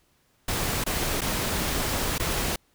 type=noise with dropouts; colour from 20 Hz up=pink; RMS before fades=-27 dBFS; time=0.48-2.56 s; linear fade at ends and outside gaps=5 ms; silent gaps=0.84-0.863 / 1.209-1.216 / 2.182-2.197 s; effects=pink hiss -66 dBFS RMS until 2.74 s